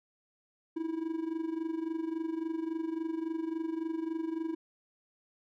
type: tone with amplitude modulation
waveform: triangle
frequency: 324.8 Hz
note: E4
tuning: 26 cents flat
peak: -27 dBFS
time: 0.76-4.55 s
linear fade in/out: 10 ms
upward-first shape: sine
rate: 23.6 Hz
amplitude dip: 75%
effects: none